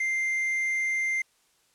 triangle tone with quantisation, 2093 Hz, C7, in tune, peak -23 dBFS, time 0-1.22 s, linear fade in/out 5 ms, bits 8, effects white hiss -66 dBFS RMS until 1.74 s + low-pass 10000 Hz 12 dB/octave

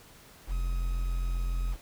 triangle tone with quantisation, 43.65 Hz, F1, in tune, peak -25 dBFS, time 0.47-1.77 s, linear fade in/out 50 ms, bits 8, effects pink hiss -54 dBFS RMS until 1.81 s

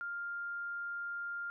sine tone, 1400 Hz, F6, 4 cents sharp, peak -37 dBFS, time 0.01-1.5 s, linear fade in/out 0 ms, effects none

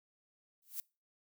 violet noise with exponential growth, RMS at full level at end -36 dBFS, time 0.62-0.8 s, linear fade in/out 2 ms, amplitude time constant 37 ms, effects noise-tail reverb RT60 0.3 s tail -25 dB re dry

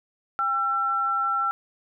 sine tone pair together, 801 / 1347.1 Hz, G5 / E6, +37 / +37 cents, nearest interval major sixth, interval 900 cents, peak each -31 / -22 dBFS, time 0.39-1.51 s, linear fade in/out 0 ms, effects none

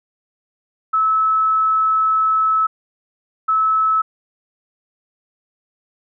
sine tone bursts at uneven times, 1300 Hz, E6, 24 cents flat, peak -13 dBFS, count 2, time 0.93-2.67 / 3.48-4.02 s, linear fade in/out 10 ms, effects none

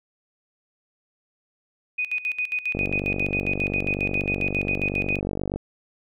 sine tone with tremolo, 2489 Hz, D#7, in tune, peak -22 dBFS, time 1.98-5.2 s, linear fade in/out 10 ms, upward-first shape square, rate 7.4 Hz, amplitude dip 80%
click train, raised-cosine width 2 ms, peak -14 dBFS, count 137, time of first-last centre 2.75-5.56 s, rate 48.4 Hz
effects none

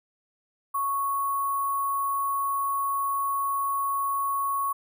sine tone with sample-and-hold, 1106 Hz, C#6, 4 cents flat, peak -24 dBFS, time 0.74-4.73 s, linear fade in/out 10 ms, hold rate 11025 Hz, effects none

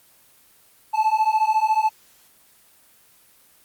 triangle beating tone pair, 864 / 878 Hz, A5 / A5, -32 / -4 cents, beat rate 14 Hz, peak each -18 dBFS, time 0.93-1.9 s, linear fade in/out 20 ms, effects white hiss -55 dBFS RMS until 3.64 s + Opus 24 kbps

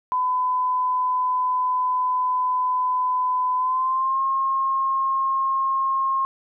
sine tone with pitch glide, 1007 to 1073.1 Hz, B5 to C6, +33 to +43 cents, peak -19 dBFS, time 0.12-6.25 s, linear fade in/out 0 ms, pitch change +110 cents, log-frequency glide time 3.56-4.21 s, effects none

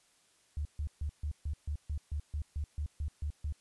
sine tone bursts, 74.1 Hz, D2, 16 cents sharp, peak -32 dBFS, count 14, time 0.57-3.524 s, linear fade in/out 0 ms, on 81 ms, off 140 ms, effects white hiss -68 dBFS RMS until 3.6 s + resampled to 24000 Hz

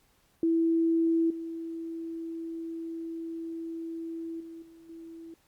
sine tone with level steps, 329.6 Hz, E4, in tune, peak -22 / -34 / -41 / -50 / -42 dBFS, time 0.43-5.34 s, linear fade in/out 2 ms, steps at 1.3 / 4.4 / 4.62 / 4.89 s, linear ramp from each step 5 ms, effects pink hiss -67 dBFS RMS until 5.47 s + Opus 48 kbps

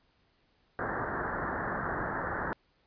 white low-pass noise, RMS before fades -34 dBFS, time 0.79-2.53 s, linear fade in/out 0 ms, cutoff 1800 Hz, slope 96 dB/octave, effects pink hiss -70 dBFS RMS until 2.86 s + resampled to 11025 Hz

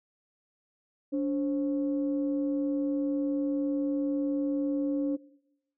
sine tone pair together, 287 / 531 Hz, D4 / C5, -40 / +25 cents, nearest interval major seventh, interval 1065 cents, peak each -26 / -34 dBFS, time 1.12-5.17 s, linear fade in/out 20 ms, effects noise-tail reverb RT60 0.8 s tail -20 dB re dry + tanh soft clip ceiling -19 dBFS

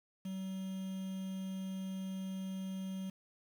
triangle tone with quantisation, 190 Hz, F#3, 46 cents sharp, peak -36 dBFS, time 0.25-3.1 s, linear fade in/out 5 ms, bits 9, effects none

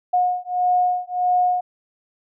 sine beating tone pair, 722 / 723.6 Hz, F#5 / F#5, -43 / -39 cents, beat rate 1.6 Hz, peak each -20 dBFS, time 0.13-1.61 s, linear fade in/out 10 ms, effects none

